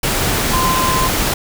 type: tone in noise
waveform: sine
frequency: 1034 Hz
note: C6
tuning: 21 cents flat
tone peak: -16 dBFS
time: 0.53-1.08 s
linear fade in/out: 5 ms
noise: pink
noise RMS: -17 dBFS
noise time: 0.03-1.34 s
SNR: -2 dB
effects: none